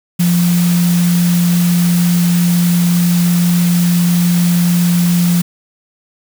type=tone in noise; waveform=sine; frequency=174.4 Hz; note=F3; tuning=2 cents flat; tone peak=-9 dBFS; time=0.19-5.42 s; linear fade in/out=10 ms; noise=white; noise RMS=-23 dBFS; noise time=0.19-5.42 s; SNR=+11 dB; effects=none